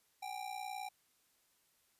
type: ring-modulated tone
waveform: square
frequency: 788 Hz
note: G5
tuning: 9 cents sharp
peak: -39 dBFS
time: 0.22-0.89 s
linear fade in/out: 10 ms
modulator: 29.8 Hz
effects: white hiss -74 dBFS RMS until 1.99 s + resampled to 32000 Hz